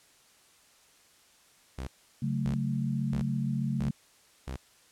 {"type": "tone bursts", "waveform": "sawtooth", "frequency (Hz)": 65.5, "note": "C2", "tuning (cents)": 2, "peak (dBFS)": -31, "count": 5, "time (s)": [1.78, 4.565], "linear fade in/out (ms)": 5, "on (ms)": 93, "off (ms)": 580}
{"type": "chord", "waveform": "sine", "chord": "F# minor", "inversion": "second", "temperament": "equal", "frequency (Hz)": [138.59, 185, 220], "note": ["C#3", "F#3", "A3"], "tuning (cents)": [0, 0, 0], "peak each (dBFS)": [-30, -35, -32], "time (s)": [2.22, 3.91], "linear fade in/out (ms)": 5}
{"effects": ["white hiss -61 dBFS RMS until 4.91 s", "low-pass 10000 Hz 12 dB/octave"]}